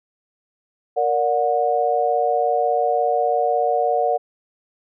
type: chord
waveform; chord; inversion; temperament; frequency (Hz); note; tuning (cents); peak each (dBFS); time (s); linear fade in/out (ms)
sine; Bb augmented; none; just; 466.2 / 582.7 / 728.4; Bb4 / D5 / F#5; 0 / -14 / -27; -22 / -22 / -19; 0.96-4.18; 20
effects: none